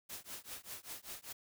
white noise with tremolo, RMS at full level -44 dBFS, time 0.09-1.33 s, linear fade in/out 10 ms, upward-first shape triangle, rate 5.1 Hz, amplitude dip 100%, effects none

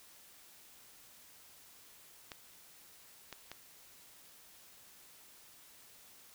clicks, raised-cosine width 0.2 ms, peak -27 dBFS, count 3, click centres 2.318 / 3.327 / 3.516 s, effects white hiss -59 dBFS RMS until 6.34 s

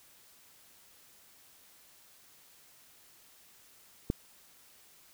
click, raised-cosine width 3 ms, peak -15 dBFS, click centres 4.101 s, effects white hiss -60 dBFS RMS until 5.13 s

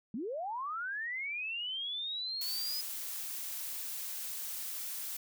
sine linear sweep, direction up, 193.3 to 5050 Hz, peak -35 dBFS, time 0.14-2.81 s, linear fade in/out 2 ms
blue noise, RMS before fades -40 dBFS, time 2.41-5.17 s, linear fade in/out 5 ms
effects none

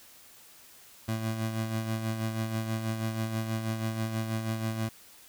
25% pulse tone with tremolo, 111.4 Hz, A2, 22 cents sharp, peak -24 dBFS, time 1.08-4.89 s, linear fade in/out 5 ms, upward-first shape sine, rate 6.2 Hz, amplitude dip 50%, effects white hiss -54 dBFS RMS until 5.28 s

